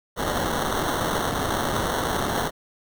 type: noise with sample-and-hold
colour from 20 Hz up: white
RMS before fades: -25 dBFS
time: 0.16-2.51 s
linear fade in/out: 50 ms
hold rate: 2450 Hz
effects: none